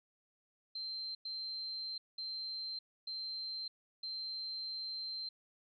sine tone bursts at uneven times, 4129 Hz, C8, 24 cents flat, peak -39 dBFS, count 5, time 0.75-1.15 / 1.25-1.98 / 2.18-2.79 / 3.07-3.68 / 4.03-5.29 s, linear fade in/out 5 ms, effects none

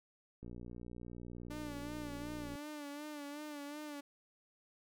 click train, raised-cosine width 3 ms, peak -36 dBFS, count 128, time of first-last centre 0.43-2.554 s, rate 59.8 Hz
sawtooth tone with vibrato, 293.7 Hz, D4, in tune, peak -40 dBFS, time 1.5-4.01 s, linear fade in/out 10 ms, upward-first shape sine, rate 2.7 Hz, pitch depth 54 cents each way
effects none

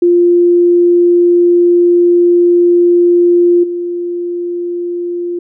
sine tone with level steps, 349.2 Hz, F4, in tune, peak -5 / -15 dBFS, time 0.02-5.39 s, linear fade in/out 5 ms, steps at 3.63 s, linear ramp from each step 10 ms, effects none

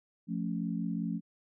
sine chord, F augmented, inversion none, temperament equal, 174.61 / 220 / 277.2 Hz, F3 / A3 / C#4, 0 / 0 / 0 cents, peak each -34 / -35 / -38 dBFS, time 0.27-1.21 s, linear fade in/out 50 ms, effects none

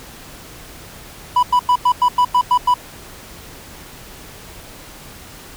triangle tone bursts, 987.8 Hz, B5, in tune, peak -8 dBFS, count 9, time 1.36-2.741 s, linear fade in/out 5 ms, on 69 ms, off 95 ms, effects pink hiss -38 dBFS RMS until 5.56 s

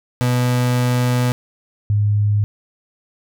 35% pulse / sine tone pair in turn, 123.9 / 103.78 Hz, B2 / G#2, +6 / -1 cents, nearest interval minor third, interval 307 cents, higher first, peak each -13 dBFS, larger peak neither, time 0.21-1.32 / 1.9-2.44 s, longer first, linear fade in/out 0 ms, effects none

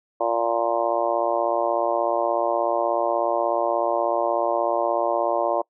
harmonic tone, 116.54 Hz, A#2, in tune, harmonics 3 / 4 / 5 / 6 / 7 / 8 / 9, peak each -29 / -31 / -23 / -26 / -31 / -29 / -30 dBFS, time 0.2-5.62 s, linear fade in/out 10 ms, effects noise-tail reverb RT60 0.1 s tail -24 dB re dry

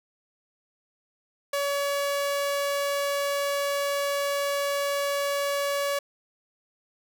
sawtooth tone, 566 Hz, C#5, 36 cents sharp, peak -21 dBFS, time 1.53-5.99 s, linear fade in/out 5 ms, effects none

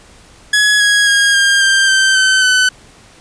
sawtooth tone with pitch steps, 1684 / 1657.9 / 1632.3 / 1607 / 1582.2 / 1557.7 / 1533.6 / 1509.8 Hz, G#6 / G#6 / G#6 / G6 / G6 / G6 / G6 / F#6, +24 / -3 / -30 / +43 / +16 / -11 / -38 / +35 cents, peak -5 dBFS, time 0.53-2.69 s, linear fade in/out 5 ms, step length 270 ms, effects pink hiss -43 dBFS RMS until 3.2 s + resampled to 22050 Hz

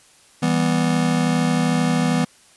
square chord, E minor, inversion none, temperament just, 164.81 / 197.78 / 247.2 Hz, E3 / G3 / B3, 0 / +16 / +2 cents, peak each -21 / -25 / -21 dBFS, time 0.42-2.25 s, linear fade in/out 10 ms, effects white hiss -52 dBFS RMS until 2.56 s + resampled to 24000 Hz

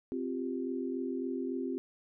sine chord, C suspended fourth, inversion none, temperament just, 261.6 / 348.8 / 392.4 Hz, C4 / F4 / G4, 0 / -2 / +2 cents, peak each -35 / -38 / -39 dBFS, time 0.12-1.78 s, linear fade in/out 0 ms, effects none

